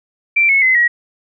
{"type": "tone with pitch steps", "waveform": "sine", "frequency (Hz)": [2349, 2192, 2045, 1908], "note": ["D7", "C#7", "C7", "A#6"], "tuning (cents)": [0, -20, -40, 40], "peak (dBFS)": -9, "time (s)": [0.36, 0.88], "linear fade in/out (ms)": 10, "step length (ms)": 130, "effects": []}